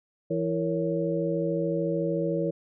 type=tone cluster; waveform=sine; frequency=167 / 332.2 / 462.4 / 556 Hz; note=E3 / E4 / A#4 / C#5; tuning=+23 / +13 / -14 / +5 cents; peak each=-30 dBFS; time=0.3-2.51 s; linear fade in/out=10 ms; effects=none